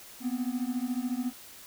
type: beating tone pair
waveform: triangle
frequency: 242.2 / 256.2 Hz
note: B3 / C4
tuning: -34 / -36 cents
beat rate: 14 Hz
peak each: -30 dBFS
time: 0.2-1.33 s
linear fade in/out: 50 ms
effects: white hiss -49 dBFS RMS until 1.66 s